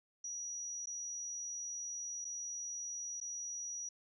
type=tone with dropouts; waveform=sine; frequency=5810 Hz; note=F#8; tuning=32 cents flat; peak=-40 dBFS; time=0.24-3.89 s; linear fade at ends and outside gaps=5 ms; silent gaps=0.859-0.87 / 2.246-2.25 / 3.202-3.212 s; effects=none